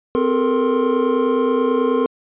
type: tone cluster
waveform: triangle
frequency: 257.7 / 410.5 / 441.1 / 470.5 / 1055 Hz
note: C4 / G#4 / A4 / A#4 / C6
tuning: -26 / -20 / +4 / +16 / +14 cents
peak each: -18 / -25 / -18 / -18 / -23 dBFS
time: 0.15-2.06 s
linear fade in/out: 0 ms
effects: resampled to 8000 Hz